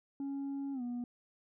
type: tone with pitch glide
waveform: sine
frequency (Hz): 277.2 to 242.7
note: C#4 to B3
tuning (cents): 0 to -30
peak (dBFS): -33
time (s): 0.2-1.04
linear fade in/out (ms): 2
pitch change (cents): -230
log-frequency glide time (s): 0.73-0.82
effects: tanh soft clip ceiling -35 dBFS